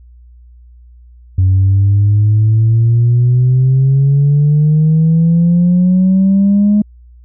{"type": "exponential sweep", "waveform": "sine", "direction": "up", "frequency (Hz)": [92.5, 209.9], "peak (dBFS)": -5, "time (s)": [1.38, 6.82], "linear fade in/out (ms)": 5, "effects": ["tanh soft clip ceiling -4 dBFS", "added 60 Hz sine -37 dBFS peak until 7.24 s"]}